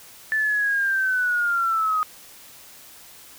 sine linear sweep, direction down, 1760 to 1244.5 Hz, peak -19 dBFS, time 0.32-2.03 s, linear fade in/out 0 ms, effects white hiss -46 dBFS RMS until 3.38 s

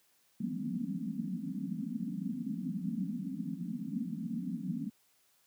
white band-pass noise, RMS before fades -37 dBFS, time 0.4-4.9 s, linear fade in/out 5 ms, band 160 to 270 Hz, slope 96 dB/octave, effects white hiss -70 dBFS RMS until 5.46 s + high-pass 80 Hz 12 dB/octave

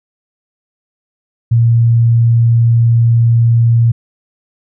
sine tone, 116.54 Hz, A#2, in tune, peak -6 dBFS, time 1.51-3.92 s, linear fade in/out 10 ms, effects none

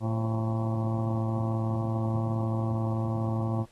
harmonic tone with a mistuned harmonic, 112.2 Hz, A2, 34 cents sharp, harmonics 1 / 2 / 3 / 5 / 6 / 7 / 8 / 9 / 10, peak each -27 / -33 / -37 / -41 / -43 / -44 / -45 / -46 / -47 dBFS, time 0-3.66 s, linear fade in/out 50 ms, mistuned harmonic 5, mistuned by -65 cents, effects pink hiss -62 dBFS RMS until 3.71 s + AAC 32 kbps

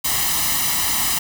white noise with comb filter, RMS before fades -20 dBFS, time 0.04-1.19 s, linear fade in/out 10 ms, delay 1 ms, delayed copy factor +0.75, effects none

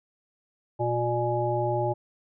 harmonic tone, 119.6 Hz, A#2, 45 cents sharp, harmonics 1 / 3 / 5 / 7, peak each -29 / -29 / -29 / -29 dBFS, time 0.79-1.94 s, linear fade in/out 20 ms, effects none

